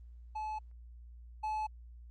triangle tone pair in turn, 861 / 861 Hz, A5 / A5, -38 / -38 cents, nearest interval unison, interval 0 cents, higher neither, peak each -34 / -31 dBFS, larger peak second, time 0.35-0.59 / 1.43-1.67 s, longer neither, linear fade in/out 10 ms, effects added 59 Hz sine -49 dBFS peak until 2.1 s + Opus 24 kbps

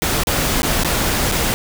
pink noise with dropouts, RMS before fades -18 dBFS, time 0.02-1.54 s, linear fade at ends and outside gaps 0 ms, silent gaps 0.235-0.271 / 0.62-0.631 / 0.835-0.847 / 1.315-1.321 s, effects none

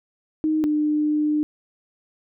sine tone pair in turn, 311.1 / 301.2 Hz, D#4 / D4, 0 / +44 cents, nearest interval minor second, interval 56 cents, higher first, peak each -18 dBFS, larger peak neither, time 0.44-0.64 / 0.64-1.43 s, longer second, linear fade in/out 0 ms, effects none

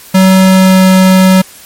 square tone with pitch glide, 188.8 to 187.6 Hz, F#3 to F#3, +35 to +24 cents, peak -3 dBFS, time 0.14-1.42 s, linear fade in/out 10 ms, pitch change -11 cents, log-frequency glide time 0.42-0.85 s, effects white hiss -34 dBFS RMS until 1.65 s + MP3 64 kbps

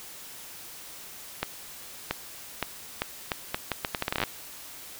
accelerating click train, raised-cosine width 0.3 ms, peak -10 dBFS, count 18, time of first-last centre 1.43-4.237 s, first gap 680 ms, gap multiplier 0.76, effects white hiss -44 dBFS RMS until 4.99 s

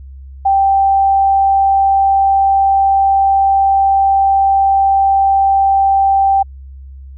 sine tone, 783 Hz, G5, 2 cents flat, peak -8 dBFS, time 0.45-6.43 s, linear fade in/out 10 ms, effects added 67 Hz sine -30 dBFS peak until 7.17 s

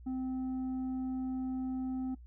triangle tone with tanh clipping, 258.7 Hz, C4, 19 cents flat, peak -34 dBFS, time 0.06-2.15 s, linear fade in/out 10 ms, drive 9 dB, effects noise-tail reverb RT60 0.1 s tail -17 dB re dry + added 60 Hz sine -49 dBFS peak until 2.26 s

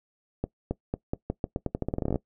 accelerating click train, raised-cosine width 2 ms, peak -14 dBFS, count 20, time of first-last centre 0.44-2.158 s, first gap 270 ms, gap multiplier 0.85, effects noise-tail reverb RT60 0.1 s tail -20 dB re dry

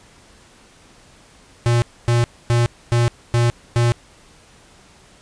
square tone bursts, 118.9 Hz, A#2, 35 cents sharp, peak -14 dBFS, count 6, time 1.66-3.92 s, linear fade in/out 0 ms, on 160 ms, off 260 ms, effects pink hiss -49 dBFS RMS until 5.21 s + resampled to 22050 Hz

